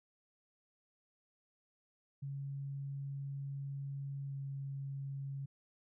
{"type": "tone with pitch glide", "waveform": "sine", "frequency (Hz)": [138.9, 137.78], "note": ["C#3", "C#3"], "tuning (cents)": [4, -10], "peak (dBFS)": -39, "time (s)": [2.22, 5.46], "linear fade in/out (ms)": 10, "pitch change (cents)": -14, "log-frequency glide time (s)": [4.26, 4.34], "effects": []}